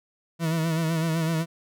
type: tone with vibrato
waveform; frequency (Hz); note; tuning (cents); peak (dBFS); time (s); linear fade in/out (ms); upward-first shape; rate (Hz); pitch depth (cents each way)
40% pulse; 162.6; E3; -23; -22; 0.39-1.46; 50; sine; 7.9; 52
effects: none